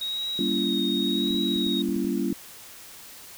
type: tone with vibrato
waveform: sine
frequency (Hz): 3780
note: A#7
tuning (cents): +23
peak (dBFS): -27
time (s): 0.01-1.82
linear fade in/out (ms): 5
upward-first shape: triangle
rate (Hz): 0.9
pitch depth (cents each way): 30
type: chord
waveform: sine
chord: G diminished seventh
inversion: none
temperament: just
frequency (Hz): 196 / 235.2 / 282.2 / 338.7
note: G3 / Bb3 / Db4 / Fb4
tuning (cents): 0 / +16 / +31 / +47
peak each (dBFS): -29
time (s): 0.39-2.33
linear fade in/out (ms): 2
type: clicks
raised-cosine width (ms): 3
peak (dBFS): -30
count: 7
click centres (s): 1.308 / 1.346 / 1.562 / 1.669 / 1.89 / 1.962 / 2.047
effects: white hiss -45 dBFS RMS until 3.37 s